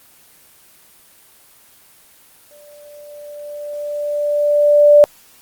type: tone with exponential growth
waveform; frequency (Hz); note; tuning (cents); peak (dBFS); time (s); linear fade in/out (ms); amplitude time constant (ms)
sine; 587.3; D5; 0; -3; 2.51-5.04; 0; 550
effects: white hiss -48 dBFS RMS until 5.41 s + Opus 24 kbps